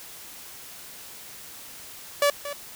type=tone with echo; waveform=sawtooth; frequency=575 Hz; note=D5; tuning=37 cents flat; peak=-14 dBFS; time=2.22-2.3 s; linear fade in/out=2 ms; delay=230 ms; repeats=1; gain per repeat=-13 dB; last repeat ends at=2.53 s; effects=white hiss -43 dBFS RMS until 2.75 s